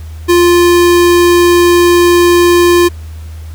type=tone; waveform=square; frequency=349.2 Hz; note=F4; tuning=in tune; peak=-5 dBFS; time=0.28-2.89 s; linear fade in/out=20 ms; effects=added 79 Hz sine -23 dBFS peak until 3.54 s + pink hiss -41 dBFS RMS until 3.54 s